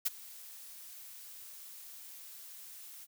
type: noise with ADSR envelope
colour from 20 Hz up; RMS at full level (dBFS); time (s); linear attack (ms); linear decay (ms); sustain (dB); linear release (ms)
blue; -29; 0.05-3.07; 14; 23; -21; 40
effects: none